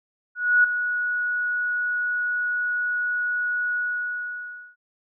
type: tone with ADSR envelope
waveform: sine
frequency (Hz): 1462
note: F#6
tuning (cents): -21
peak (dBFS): -12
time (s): 0.35-4.76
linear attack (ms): 290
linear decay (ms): 7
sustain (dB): -10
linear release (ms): 1000
effects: none